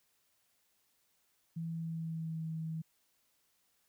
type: tone with pitch glide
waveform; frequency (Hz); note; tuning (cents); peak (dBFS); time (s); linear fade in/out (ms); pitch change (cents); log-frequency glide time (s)
sine; 164.81 to 160.67; E3 to E3; 0 to -44; -36; 1.56-2.82; 10; -44; 1.71-2.44
effects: white hiss -75 dBFS RMS until 3.88 s